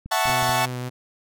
clicks, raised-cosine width 5 ms, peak -24 dBFS, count 5, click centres 0.06 / 0.256 / 0.298 / 0.427 / 0.493 s
sawtooth chord, F# minor seventh, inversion third, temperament equal, 659.3 / 740 / 880 / 1108.7 Hz, E5 / F#5 / A5 / C#6, 0 / 0 / 0 / 0 cents, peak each -23 / -21 / -20 / -23 dBFS, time 0.11-0.66 s, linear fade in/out 10 ms
sawtooth tone with vibrato, 125.6 Hz, B2, 30 cents sharp, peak -24 dBFS, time 0.26-0.9 s, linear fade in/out 20 ms, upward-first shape triangle, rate 3.3 Hz, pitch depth 23 cents each way
effects none

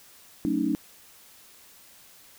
sine chord, D# half-diminished seventh, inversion first, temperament just, 186.68 / 224 / 280 / 311.1 Hz, F#3 / A3 / C#4 / D#4, +16 / +31 / +18 / 0 cents, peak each -32 / -30 / -27 / -27 dBFS, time 0.45-0.75 s, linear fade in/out 0 ms, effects white hiss -53 dBFS RMS until 2.38 s

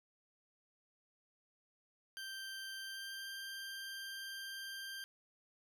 20% pulse tone with pitch glide, 1568 to 1580.7 Hz, G6 to G6, 0 to +14 cents, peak -39 dBFS, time 2.17-5.04 s, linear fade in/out 0 ms, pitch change +14 cents, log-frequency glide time 2.76-3.28 s, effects none

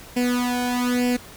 sawtooth tone with flanger, 246.3 Hz, B3, 5 cents flat, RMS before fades -22 dBFS, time 0.16-1.17 s, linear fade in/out 10 ms, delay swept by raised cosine 0.39 to 1.29 ms, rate 1.1 Hz, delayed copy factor +0.85, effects pink hiss -43 dBFS RMS until 1.36 s

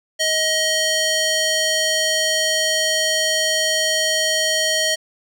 square tone with band-pass filter, 630 Hz, D#5, 21 cents sharp, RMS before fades -19 dBFS, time 0.19-4.96 s, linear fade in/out 20 ms, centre 4700 Hz, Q 0.85, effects none

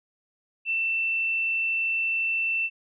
sine tone, 2677 Hz, E7, 26 cents sharp, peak -23 dBFS, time 0.65-2.7 s, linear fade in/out 50 ms, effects none

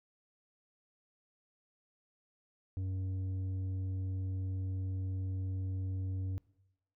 sine tone with tanh clipping, 94.3 Hz, F#2, 33 cents sharp, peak -35 dBFS, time 2.77-6.38 s, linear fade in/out 0 ms, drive 7 dB, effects noise-tail reverb RT60 0.9 s tail -22 dB re dry

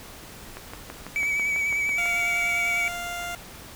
click train, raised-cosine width 0.5 ms, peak -21 dBFS, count 10, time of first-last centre 0.57-2.058 s, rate 6.05 Hz
triangle tone with vibrato, 2279 Hz, C#7, 47 cents sharp, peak -21 dBFS, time 1.16-2.88 s, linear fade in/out 0 ms, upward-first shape sine, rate 10 Hz, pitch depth 28 cents each way
15% pulse tone, 698.5 Hz, F5, in tune, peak -24 dBFS, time 1.98-3.35 s, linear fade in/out 2 ms
effects pink hiss -43 dBFS RMS until 3.75 s

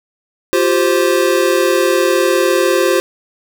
square chord, F suspended second, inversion none, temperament equal with one note detuned, 349.2 / 389.1 / 523.3 Hz, F4 / G4 / C5, 0 / -13 / 0 cents, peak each -16 dBFS, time 0.53-3 s, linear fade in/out 0 ms, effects none

